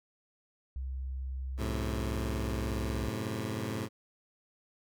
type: tone with pitch glide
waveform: sine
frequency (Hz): 65.5 to 64.34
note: C2 to C2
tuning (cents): +2 to -28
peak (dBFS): -34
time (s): 0.76-3.09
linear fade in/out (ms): 0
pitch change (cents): -30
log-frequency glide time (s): 1.79-2.68
type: chord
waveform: 15% pulse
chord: F# diminished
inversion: none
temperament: equal with one note detuned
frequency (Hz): 92.5 / 108.99 / 130.81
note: F#2 / A2 / C3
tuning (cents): 0 / -16 / 0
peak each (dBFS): -35 / -29 / -33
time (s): 1.57-3.89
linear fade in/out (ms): 50
effects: none